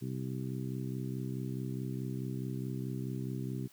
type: harmonic tone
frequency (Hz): 64.7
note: C2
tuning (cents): -19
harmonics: 2 / 3 / 4 / 5 / 6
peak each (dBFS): -37 / -41 / -43 / -45 / -47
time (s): 0.01-3.68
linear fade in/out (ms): 20
effects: white hiss -62 dBFS RMS until 3.72 s